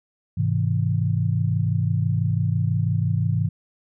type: chord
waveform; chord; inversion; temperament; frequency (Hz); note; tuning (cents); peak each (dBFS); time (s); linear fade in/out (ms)
sine; Ab augmented; none; just; 103.83 / 129.78 / 162.23; Ab2 / C3 / E3; 0 / -14 / -27; -22 / -24 / -24; 0.37-3.49; 10
effects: none